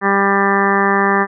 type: harmonic tone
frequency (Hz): 197.9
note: G3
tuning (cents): +17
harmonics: 1 / 2 / 3 / 4 / 5 / 6 / 7 / 8 / 9 / 10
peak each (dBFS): -19 / -18 / -27 / -20 / -21 / -18 / -29 / -23 / -19 / -27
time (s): 0.01-1.27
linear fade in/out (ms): 50
effects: none